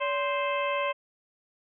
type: harmonic tone with a mistuned harmonic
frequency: 523.3 Hz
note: C5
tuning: in tune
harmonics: 1 / 2 / 3 / 4 / 5 / 6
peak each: -29 / -30 / -40 / -36 / -35 / -41 dBFS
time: 0-0.93 s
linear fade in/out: 20 ms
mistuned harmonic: 1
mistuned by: +150 cents
effects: none